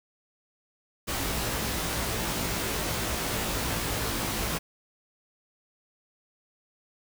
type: noise with comb filter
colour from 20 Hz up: pink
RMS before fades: -30 dBFS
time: 1.07-4.59 s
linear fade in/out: 20 ms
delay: 18 ms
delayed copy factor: +0.95
effects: none